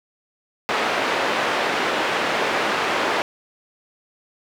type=band-pass noise; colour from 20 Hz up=pink; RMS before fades=-22 dBFS; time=0.69-3.22 s; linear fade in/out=0 ms; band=440 to 2700 Hz; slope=12 dB/octave; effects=none